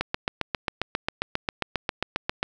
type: click train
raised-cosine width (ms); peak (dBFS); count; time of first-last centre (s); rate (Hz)
0.3; -8; 19; 0.01-2.429; 7.44
effects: none